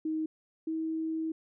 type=tone pair in turn; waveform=sine; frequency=314.7 / 320.6 Hz; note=D#4 / E4; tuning=+20 / -48 cents; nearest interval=unison; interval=32 cents; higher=second; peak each=-29 / -30 dBFS; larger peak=first; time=0.05-0.26 / 0.67-1.32 s; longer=second; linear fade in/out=5 ms; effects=none